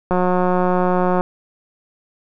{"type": "click train", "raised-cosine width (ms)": 1, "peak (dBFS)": -5, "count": 200, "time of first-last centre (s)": [0.11, 1.209], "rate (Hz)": 181, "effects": []}